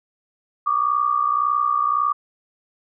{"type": "tone pair together", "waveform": "sine", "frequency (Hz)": [1145.2, 1207], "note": ["D6", "D6"], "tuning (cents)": [-44, 47], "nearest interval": "minor second", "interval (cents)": 91, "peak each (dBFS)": -20, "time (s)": [0.66, 2.13], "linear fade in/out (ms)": 10, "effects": []}